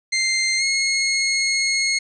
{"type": "tone with pitch glide", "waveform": "20% pulse", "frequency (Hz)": [2093, 2163], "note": ["C7", "C#7"], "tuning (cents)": [0, -43], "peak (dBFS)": -13, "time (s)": [0.12, 1.99], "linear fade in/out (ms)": 10, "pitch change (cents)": 57, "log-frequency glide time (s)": [0.58, 0.63], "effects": ["resampled to 22050 Hz", "9-bit"]}